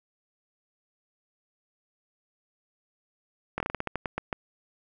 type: slowing click train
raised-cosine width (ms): 0.5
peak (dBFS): -14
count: 12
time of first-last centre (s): 3.58-4.328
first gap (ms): 22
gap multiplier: 1.21
effects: none